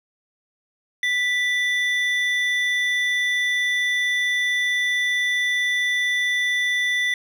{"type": "tone pair together", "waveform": "triangle", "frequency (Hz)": [1975.5, 3520], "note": ["B6", "A7"], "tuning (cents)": [0, 0], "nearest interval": "minor seventh", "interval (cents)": 1000, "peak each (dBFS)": [-18, -26], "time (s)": [1.03, 7.14], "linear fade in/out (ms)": 2, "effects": []}